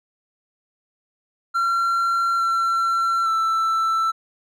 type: tone with pitch steps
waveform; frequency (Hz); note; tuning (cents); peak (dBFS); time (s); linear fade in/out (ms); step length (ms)
triangle; 1367 / 1354 / 1329; F6 / E6 / E6; -37 / +46 / +14; -16; 1.54-4.12; 20; 860
effects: none